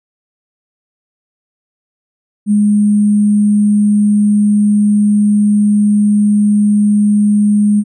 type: tone with sample-and-hold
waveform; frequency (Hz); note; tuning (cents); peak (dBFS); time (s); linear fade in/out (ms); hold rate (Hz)
sine; 207.7; G#3; 0; -7; 2.46-7.84; 50; 8820
effects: resampled to 24000 Hz